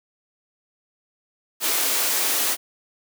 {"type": "high-pass noise", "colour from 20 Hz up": "white", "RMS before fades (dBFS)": -22, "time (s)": [1.6, 2.57], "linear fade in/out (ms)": 50, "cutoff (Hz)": 250, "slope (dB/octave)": 48, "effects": []}